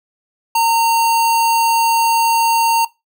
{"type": "tone with sample-and-hold", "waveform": "sine", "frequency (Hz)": 918, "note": "A#5", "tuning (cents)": -27, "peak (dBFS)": -11, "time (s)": [0.55, 2.85], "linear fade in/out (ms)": 5, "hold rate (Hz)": 3675, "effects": ["noise-tail reverb RT60 0.2 s tail -18 dB re dry"]}